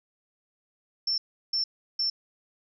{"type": "tone bursts", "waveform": "sine", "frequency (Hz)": 5380, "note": "E8", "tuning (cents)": 34, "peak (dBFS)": -24, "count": 3, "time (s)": [1.07, 2.1], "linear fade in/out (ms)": 5, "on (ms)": 110, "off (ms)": 350, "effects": []}